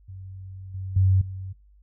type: tone with level steps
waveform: sine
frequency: 94.8 Hz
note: F#2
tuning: 43 cents sharp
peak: -37 / -30 / -16 / -32 dBFS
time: 0.08-1.53 s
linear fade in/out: 10 ms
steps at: 0.74 / 0.96 / 1.21 s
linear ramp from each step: 5 ms
effects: noise-tail reverb RT60 0.2 s tail -18 dB re dry + added 50 Hz sine -52 dBFS peak until 1.82 s